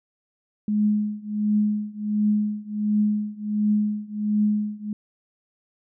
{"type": "tone with tremolo", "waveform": "sine", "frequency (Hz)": 210, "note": "G#3", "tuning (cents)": 19, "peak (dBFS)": -16, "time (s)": [0.68, 4.93], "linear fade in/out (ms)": 2, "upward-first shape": "triangle", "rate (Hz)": 1.4, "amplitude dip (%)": 95, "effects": []}